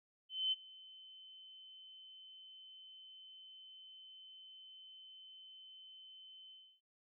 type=tone with ADSR envelope; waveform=sine; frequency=3061 Hz; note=G7; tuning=42 cents flat; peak=-31 dBFS; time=0.29-6.81 s; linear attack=230 ms; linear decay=27 ms; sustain=-23 dB; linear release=300 ms; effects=none